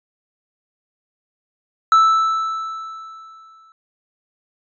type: tone with exponential decay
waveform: triangle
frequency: 1317 Hz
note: E6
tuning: 2 cents flat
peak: -6 dBFS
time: 1.92-3.72 s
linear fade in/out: 1 ms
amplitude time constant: 390 ms
effects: resampled to 16000 Hz